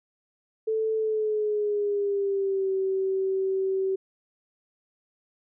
sine tone with pitch glide, 440 to 383 Hz, A4 to G4, 0 to -40 cents, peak -23 dBFS, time 0.67-3.96 s, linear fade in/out 10 ms, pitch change -240 cents, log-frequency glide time 0.95-2.71 s, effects none

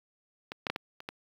clicks, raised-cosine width 0.3 ms, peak -21 / -14 / -13 / -17 / -28 / -20 dBFS, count 6, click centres 0.519 / 0.668 / 0.7 / 0.761 / 1.004 / 1.089 s, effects high-pass 100 Hz 12 dB/octave + 8-bit

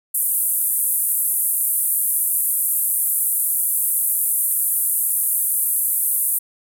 white band-pass noise, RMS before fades -20 dBFS, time 0.14-6.39 s, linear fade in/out 10 ms, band 9200 to 14000 Hz, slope 48 dB/octave, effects none

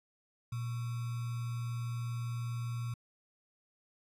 sine tone with sample-and-hold, 118.7 Hz, A#2, 32 cents sharp, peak -34 dBFS, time 0.52-2.94 s, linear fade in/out 5 ms, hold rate 1225 Hz, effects resampled to 32000 Hz

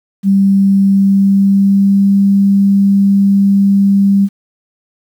sine tone with pitch glide, 196 to 197.93 Hz, G3 to G3, 0 to +17 cents, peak -6 dBFS, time 0.23-4.29 s, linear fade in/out 50 ms, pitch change +17 cents, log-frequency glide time 0.95-2.15 s, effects 7-bit

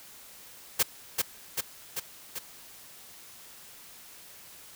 white noise with echo, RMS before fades -23 dBFS, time 0.79-0.83 s, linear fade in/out 10 ms, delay 390 ms, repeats 4, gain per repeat -3 dB, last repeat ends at 2.39 s, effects white hiss -50 dBFS RMS until 4.75 s

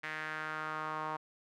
sawtooth tone with band-pass filter sweep, 155.4 Hz, D#3, 2 cents flat, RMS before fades -39 dBFS, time 0.03-1.17 s, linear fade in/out 10 ms, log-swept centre 1900 to 1000 Hz, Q 3.2, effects none

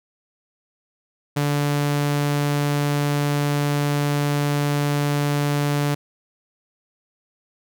sawtooth tone, 145 Hz, D3, 22 cents flat, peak -15 dBFS, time 1.36-5.95 s, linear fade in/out 10 ms, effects none

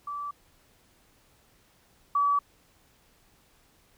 sine tone pair in turn, 1159 / 1145 Hz, D6 / D6, -23 / -44 cents, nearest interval unison, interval 21 cents, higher first, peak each -32 / -21 dBFS, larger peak second, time 0.07-0.31 / 2.15-2.39 s, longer neither, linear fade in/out 5 ms, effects pink hiss -63 dBFS RMS until 3.97 s

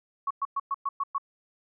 sine tone bursts, 1108.7 Hz, C#6, in tune, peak -25 dBFS, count 7, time 0.27-1.182 s, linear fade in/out 5 ms, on 36 ms, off 110 ms, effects none

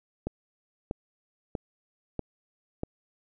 click train, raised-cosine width 2 ms, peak -17 dBFS, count 5, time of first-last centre 0.27-2.834 s, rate 1.56 Hz, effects none

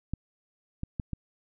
clicks, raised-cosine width 5 ms, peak -18 / -20 / -18 / -20 dBFS, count 4, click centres 0.136 / 0.834 / 0.998 / 1.133 s, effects none

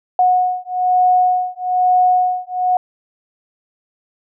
sine beating tone pair, 730 / 731.1 Hz, F#5 / F#5, -24 / -21 cents, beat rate 1.1 Hz, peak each -15 dBFS, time 0.19-2.77 s, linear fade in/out 2 ms, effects none

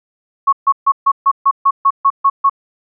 sine tone bursts, 1103 Hz, C#6, 9 cents flat, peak -7 dBFS, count 11, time 0.47-2.497 s, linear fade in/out 10 ms, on 57 ms, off 140 ms, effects none

